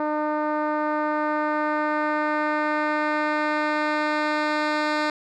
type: tone with low-pass filter sweep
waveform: 10% pulse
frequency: 302.7 Hz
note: D#4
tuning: 48 cents flat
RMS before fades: -24 dBFS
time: 0-5.1 s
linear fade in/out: 2 ms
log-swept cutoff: 950 to 4000 Hz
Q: 1
effects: none